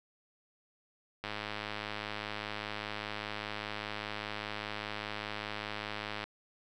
click train, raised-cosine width 0.3 ms, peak -21 dBFS, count 526, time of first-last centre 1.24-6.24 s, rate 105 Hz, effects none

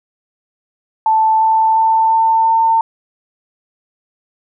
sine tone with pitch steps, 880 / 885.6 / 891.3 / 896.9 / 902.7 Hz, A5 / A5 / A5 / A5 / A5, 0 / +11 / +22 / +33 / +44 cents, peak -9 dBFS, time 1.06-2.81 s, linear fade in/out 2 ms, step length 350 ms, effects none

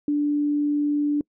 sine tone, 292.8 Hz, D4, 5 cents flat, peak -19 dBFS, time 0.08-1.21 s, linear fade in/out 2 ms, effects noise-tail reverb RT60 0.1 s tail -26 dB re dry

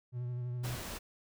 triangle tone with vibrato, 122.8 Hz, B2, 9 cents flat, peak -33 dBFS, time 0.12-0.78 s, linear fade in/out 50 ms, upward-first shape sine, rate 12 Hz, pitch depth 26 cents each way
pink noise, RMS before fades -42 dBFS, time 0.63-0.99 s, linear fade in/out 20 ms
effects none

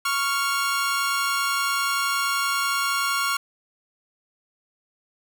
sawtooth tone pair together, 1108.7 / 1393.5 Hz, C#6 / F6, 0 / -4 cents, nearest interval major third, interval 396 cents, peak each -21 dBFS, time 0.05-3.37 s, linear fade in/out 5 ms, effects none

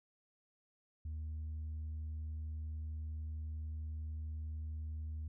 sine tone, 77.78 Hz, D#2, in tune, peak -37 dBFS, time 1.05-5.28 s, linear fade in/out 5 ms, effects tanh soft clip ceiling -38 dBFS

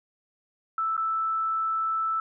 sine tone with dropouts, 1318.5 Hz, E6, in tune, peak -24 dBFS, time 0.78-2.2 s, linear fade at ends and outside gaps 2 ms, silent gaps 0.967-0.977 s, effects none

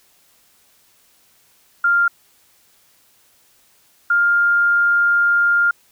sine tone pair in turn, 1396.9 / 1403.5 Hz, F6 / F6, 0 / +8 cents, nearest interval unison, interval 8 cents, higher second, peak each -12 dBFS, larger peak neither, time 1.84-2.08 / 4.1-5.71 s, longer second, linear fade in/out 5 ms, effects white hiss -56 dBFS RMS until 5.91 s

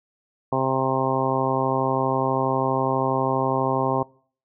harmonic tone, 132.3 Hz, C3, 20 cents sharp, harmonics 1 / 2 / 3 / 4 / 5 / 6 / 7 / 8, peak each -28 / -28 / -28 / -28 / -28 / -28 / -28 / -28 dBFS, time 0.52-4.03 s, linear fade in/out 5 ms, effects noise-tail reverb RT60 0.5 s tail -24 dB re dry

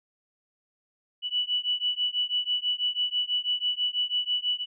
sine beating tone pair, 2955 / 2961.1 Hz, F#7 / F#7, -3 / +1 cents, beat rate 6.1 Hz, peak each -28 dBFS, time 1.22-4.66 s, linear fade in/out 50 ms, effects none

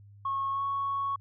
sine tone with pitch glide, 1093 to 1108.3 Hz, C#6 to C#6, -25 to -1 cents, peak -27 dBFS, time 0.25-1.16 s, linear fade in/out 5 ms, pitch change +24 cents, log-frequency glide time 0.51-0.63 s, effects tanh soft clip ceiling -23 dBFS + added 101 Hz sine -50 dBFS peak until 1.2 s

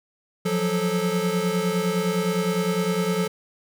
square tone cluster, 173.6 / 183.4 / 435.8 Hz, F3 / F#3 / A4, -10 / -15 / -17 cents, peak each -27 / -27 / -26 dBFS, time 0.45-3.28 s, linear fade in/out 10 ms, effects none

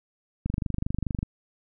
click train, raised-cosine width 5 ms, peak -15 dBFS, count 20, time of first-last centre 0.46-1.229 s, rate 24.7 Hz, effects none

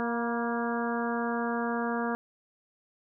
harmonic tone with a mistuned harmonic, 234.5 Hz, A#3, 11 cents sharp, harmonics 1 / 2 / 3 / 4 / 5 / 6 / 7, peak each -31 / -34 / -36 / -37 / -38 / -39 / -39 dBFS, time 0-2.15 s, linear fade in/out 0 ms, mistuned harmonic 4, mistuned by +25 cents, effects none

